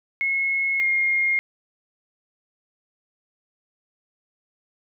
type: tone pair in turn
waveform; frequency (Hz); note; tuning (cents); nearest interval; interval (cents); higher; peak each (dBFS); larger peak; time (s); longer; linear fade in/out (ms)
sine; 2175 / 2133; C#7 / C7; -33 / +33; unison; 34; first; -20 / -18; second; 0.21-0.8 / 0.8-1.39; neither; 0
effects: none